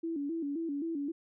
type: tone with vibrato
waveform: sine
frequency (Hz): 306.6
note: D#4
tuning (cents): -25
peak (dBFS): -32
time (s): 0.03-1.12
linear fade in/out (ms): 10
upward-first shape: square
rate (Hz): 3.8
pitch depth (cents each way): 130
effects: none